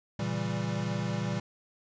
square chord, A# diminished seventh, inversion none, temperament equal, 116.54 / 138.59 / 164.81 / 196 Hz, A#2 / C#3 / E3 / G3, 0 / 0 / 0 / 0 cents, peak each -35 / -39 / -36 / -35 dBFS, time 0.19-1.4 s, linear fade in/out 5 ms, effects resampled to 16000 Hz + 11-bit

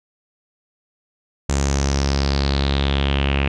sawtooth tone with low-pass filter sweep, 69.3 Hz, C#2, in tune, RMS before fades -19 dBFS, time 1.49-3.48 s, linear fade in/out 5 ms, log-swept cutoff 7300 to 2600 Hz, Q 5, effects none

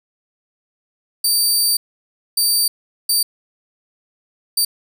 20% pulse tone bursts at uneven times, 4636 Hz, D8, 23 cents flat, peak -8 dBFS, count 4, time 1.24-1.77 / 2.37-2.68 / 3.09-3.23 / 4.57-4.65 s, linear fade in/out 5 ms, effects none

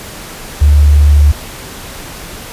sine tone, 73.1 Hz, D2, 7 cents flat, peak -3 dBFS, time 0.61-1.32 s, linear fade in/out 10 ms, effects pink hiss -28 dBFS RMS until 2.52 s + resampled to 32000 Hz

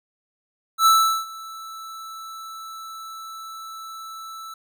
square tone with ADSR envelope, 1318.5 Hz, E6, in tune, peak -12 dBFS, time 0.78-4.54 s, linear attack 82 ms, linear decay 390 ms, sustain -23 dB, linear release 4 ms, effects none

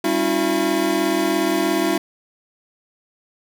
square tone cluster, 197.8 / 277.9 / 323.9 / 360.9 / 676 Hz, G3 / C#4 / E4 / F#4 / E5, +16 / +4 / -30 / -43 / +43 cents, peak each -29 / -26 / -22 / -24 / -26 dBFS, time 0.04-1.98 s, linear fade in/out 5 ms, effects none

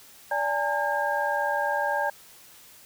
sine tone cluster, 581 / 822 / 902 / 1612 Hz, D5 / G#5 / A5 / G6, -19 / -18 / +43 / +48 cents, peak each -29 dBFS, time 0.31-2.1 s, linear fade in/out 5 ms, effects white hiss -51 dBFS RMS until 2.85 s

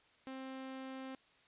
sawtooth tone, 263.9 Hz, C4, 15 cents sharp, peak -40 dBFS, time 0.27-1.15 s, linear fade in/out 0 ms, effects white hiss -68 dBFS RMS until 1.47 s + resampled to 8000 Hz

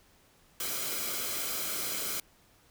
white noise with comb filter, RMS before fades -34 dBFS, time 0.6-2.2 s, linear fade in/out 2 ms, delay 1.1 ms, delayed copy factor -0.55, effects pink hiss -63 dBFS RMS until 2.7 s

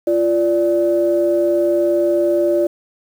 sine tone pair together, 345.2 / 585 Hz, F4 / D5, -20 / -7 cents, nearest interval major sixth, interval 913 cents, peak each -15 dBFS, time 0.07-2.67 s, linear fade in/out 5 ms, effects tanh soft clip ceiling -5 dBFS + 7-bit

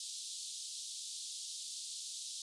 pink band-pass noise, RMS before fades -45 dBFS, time 0-2.42 s, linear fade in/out 2 ms, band 3500 to 9900 Hz, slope 48 dB/octave, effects resampled to 24000 Hz

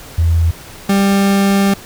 sine / 40% pulse tone pair in turn, 83.1 / 197.65 Hz, E2 / G3, +15 / +15 cents, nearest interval octave + minor third, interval 1500 cents, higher second, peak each -9 dBFS, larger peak neither, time 0.18-0.51 / 0.89-1.74 s, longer second, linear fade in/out 5 ms, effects pink hiss -35 dBFS RMS until 1.85 s

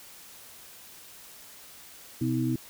sine tone cluster, 127.8 / 250.3 / 319.3 Hz, C3 / B3 / D#4, -40 / +23 / +45 cents, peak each -29 dBFS, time 2.21-2.56 s, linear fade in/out 5 ms, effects white hiss -49 dBFS RMS until 2.69 s

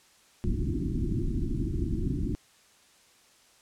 pink low-pass noise, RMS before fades -29 dBFS, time 0.44-2.35 s, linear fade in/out 0 ms, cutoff 360 Hz, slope 96 dB/octave, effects white hiss -60 dBFS RMS until 3.61 s + low-pass 9000 Hz 12 dB/octave

